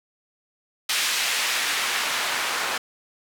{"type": "noise with band-pass filter sweep", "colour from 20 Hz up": "white", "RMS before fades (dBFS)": -25, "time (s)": [0.89, 2.78], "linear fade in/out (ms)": 5, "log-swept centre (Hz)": [2800, 1200], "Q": 0.78, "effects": []}